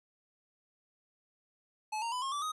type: tone with pitch steps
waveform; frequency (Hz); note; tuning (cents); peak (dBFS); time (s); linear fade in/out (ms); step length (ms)
square; 860 / 927.1 / 999.4 / 1077.3 / 1161.3 / 1251.9; A5 / A#5 / B5 / C#6 / D6 / D#6; -40 / -10 / +20 / -50 / -20 / +10; -34; 1.92-2.52; 10; 100
effects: resampled to 24000 Hz